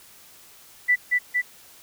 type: tone with echo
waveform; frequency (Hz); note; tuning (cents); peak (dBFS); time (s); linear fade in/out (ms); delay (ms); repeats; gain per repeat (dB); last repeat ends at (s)
sine; 1977; B6; +1; -15; 0.88-0.96; 20; 230; 2; -2; 1.42
effects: white hiss -50 dBFS RMS until 1.82 s